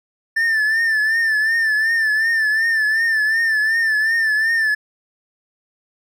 triangle tone with vibrato, 1775 Hz, A6, 15 cents sharp, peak -13 dBFS, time 0.36-4.75 s, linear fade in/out 10 ms, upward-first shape triangle, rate 2.7 Hz, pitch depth 74 cents each way, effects none

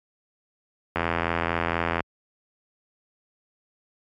click train, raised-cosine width 0.5 ms, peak -8 dBFS, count 89, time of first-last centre 0.96-2.005 s, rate 84.2 Hz, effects high-pass 60 Hz 12 dB/octave + MP3 96 kbps

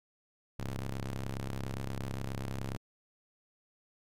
sawtooth ring-modulated tone, 67.4 Hz, C#2, 48 cents flat, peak -28 dBFS, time 0.59-2.77 s, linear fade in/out 5 ms, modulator 48.5 Hz, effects MP3 96 kbps

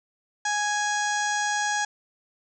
harmonic tone with a mistuned harmonic, 830.6 Hz, G#5, in tune, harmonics 1 / 2 / 3 / 4 / 5 / 6 / 7 / 8 / 9 / 10, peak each -27 / -27 / -41 / -37 / -41 / -40 / -37 / -33 / -46 / -46 dBFS, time 0.45-1.85 s, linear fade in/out 5 ms, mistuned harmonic 10, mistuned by -59 cents, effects none

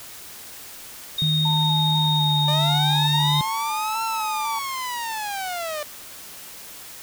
sine tone, 3712 Hz, A#7, 8 cents flat, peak -21 dBFS, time 1.18-3.41 s, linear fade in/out 5 ms
sine tone with pitch glide, 155.56 to 148.71 Hz, D#3 to D3, 0 to +22 cents, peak -20 dBFS, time 1.22-3.41 s, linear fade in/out 0 ms, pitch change -78 cents, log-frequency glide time 1.99-2.41 s
sine tone with vibrato, 883 Hz, A5, 6 cents sharp, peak -25 dBFS, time 1.45-4.59 s, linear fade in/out 5 ms, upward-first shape square, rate 2 Hz, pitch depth 28 cents each way
sawtooth linear two-way sweep, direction up then down, 587.3 to 1358 to 587.3 Hz, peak -23 dBFS, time 2.48-5.83 s, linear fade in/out 2 ms, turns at 4.03 s
effects white hiss -40 dBFS RMS until 7.02 s

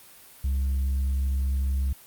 triangle tone with tanh clipping, 67.4 Hz, C#2, 48 cents flat, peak -23 dBFS, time 0.44-1.93 s, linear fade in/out 5 ms, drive 7 dB, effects white hiss -50 dBFS RMS until 2.06 s + Opus 32 kbps

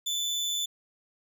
30% pulse tone with amplitude modulation, 3502 Hz, A7, 9 cents flat, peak -24 dBFS, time 0.06-0.66 s, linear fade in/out 10 ms, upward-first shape sine, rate 155 Hz, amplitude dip 30%, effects none

